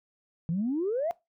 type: exponential sweep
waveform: sine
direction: up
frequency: 157.8 to 710 Hz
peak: -25 dBFS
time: 0.49-1.11 s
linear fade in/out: 0 ms
effects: noise-tail reverb RT60 0.2 s tail -20 dB re dry + tanh soft clip ceiling -21 dBFS